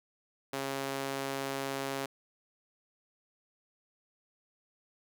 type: tone with high-pass filter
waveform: sawtooth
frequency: 136.6 Hz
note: C#3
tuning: 25 cents flat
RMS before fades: -36 dBFS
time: 0.53-2.06 s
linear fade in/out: 5 ms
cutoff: 370 Hz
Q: 0.81
effects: none